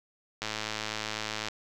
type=click train; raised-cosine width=0.2 ms; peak=-15 dBFS; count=116; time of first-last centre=0.42-1.485 s; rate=108 Hz; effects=none